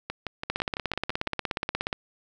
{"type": "two click trains", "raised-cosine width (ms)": 0.3, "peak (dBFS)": [-11, -15], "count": [25, 8], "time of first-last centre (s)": [[0.5, 1.929], [0.1, 1.271]], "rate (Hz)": [16.8, 5.98], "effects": []}